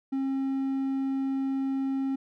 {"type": "tone", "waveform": "triangle", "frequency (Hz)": 269.2, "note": "C4", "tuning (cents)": 49, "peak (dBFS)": -24, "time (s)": [0.12, 2.16], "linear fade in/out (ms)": 10, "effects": []}